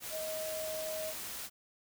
sine tone in noise, 629 Hz, D#5, 19 cents sharp, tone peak -37 dBFS, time 0.1-1.14 s, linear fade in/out 50 ms, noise white, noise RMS -42 dBFS, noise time 0-1.5 s, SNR +2 dB, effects none

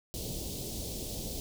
pink band-stop noise, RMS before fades -38 dBFS, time 0.14-1.4 s, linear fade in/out 0 ms, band 590 to 3600 Hz, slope 24 dB/octave, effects none

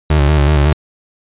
30% pulse tone with vibrato, 73.7 Hz, D2, 7 cents sharp, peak -6 dBFS, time 0.1-0.73 s, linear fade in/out 5 ms, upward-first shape square, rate 5.4 Hz, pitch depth 65 cents each way, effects resampled to 8000 Hz

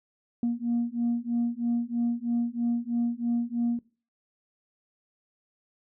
sine beating tone pair, 235.1 / 238.2 Hz, A#3 / A#3, +15 / +38 cents, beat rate 3.1 Hz, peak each -27 dBFS, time 0.43-3.79 s, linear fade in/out 2 ms, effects noise-tail reverb RT60 0.4 s tail -21 dB re dry + tanh soft clip ceiling -20 dBFS

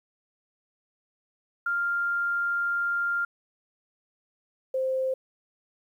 sine tone pair in turn, 1396.9 / 523.2 Hz, F6 / C5, 0 / 0 cents, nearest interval octave + perfect fourth, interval 1700 cents, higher first, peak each -24 dBFS, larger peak neither, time 1.66-3.25 / 4.74-5.14 s, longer first, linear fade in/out 5 ms, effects 10-bit

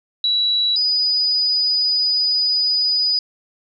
sine tone pair in turn, 3920 / 4957 Hz, B7 / D#8, -14 / -7 cents, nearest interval major third, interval 407 cents, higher second, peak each -15 / -15 dBFS, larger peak neither, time 0.24-0.76 / 0.76-3.19 s, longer second, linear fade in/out 2 ms, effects none

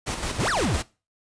pink noise with tremolo, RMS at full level -28 dBFS, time 0.06-0.83 s, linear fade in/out 20 ms, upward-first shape square, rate 5.9 Hz, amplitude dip 45%
square exponential two-way sweep, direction up then down, 61.9 to 1966 to 61.9 Hz, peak -23 dBFS, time 0.38-0.77 s, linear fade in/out 10 ms, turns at 0.49 s
effects noise-tail reverb RT60 0.3 s tail -20 dB re dry + resampled to 22050 Hz

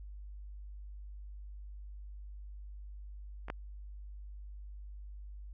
clicks, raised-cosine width 0.5 ms, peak -29 / -21 dBFS, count 2, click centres 3.484 / 3.501 s, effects added 50 Hz sine -44 dBFS peak until 5.53 s

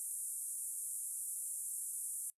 pink band-pass noise, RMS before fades -42 dBFS, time 0-2.3 s, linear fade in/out 0 ms, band 8600 to 11000 Hz, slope 48 dB/octave, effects noise-tail reverb RT60 0.1 s tail -21 dB re dry + resampled to 32000 Hz

